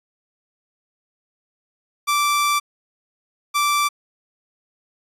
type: tone pair in turn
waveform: sawtooth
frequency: 1169 / 1169 Hz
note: D6 / D6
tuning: -8 / -8 cents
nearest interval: unison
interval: 0 cents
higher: neither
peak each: -13 dBFS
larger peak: neither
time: 2.07-2.6 / 3.54-3.89 s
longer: first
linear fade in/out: 20 ms
effects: resampled to 32000 Hz